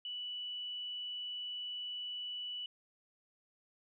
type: tone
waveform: sine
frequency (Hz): 2960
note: F#7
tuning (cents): 0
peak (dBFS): -39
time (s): 0.05-2.66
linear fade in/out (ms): 2
effects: none